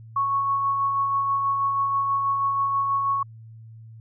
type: tone with tremolo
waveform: sine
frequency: 1106 Hz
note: C#6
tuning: 4 cents flat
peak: -19 dBFS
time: 0.16-3.23 s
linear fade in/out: 5 ms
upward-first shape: sine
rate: 6.2 Hz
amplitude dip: 30%
effects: added 112 Hz sine -41 dBFS peak until 4 s